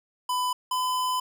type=tone pair in turn; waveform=square; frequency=1000 / 1009.9 Hz; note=B5 / B5; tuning=+21 / +38 cents; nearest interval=unison; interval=17 cents; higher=second; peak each=-25 dBFS; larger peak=neither; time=0.29-0.53 / 0.71-1.2 s; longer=second; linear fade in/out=5 ms; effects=none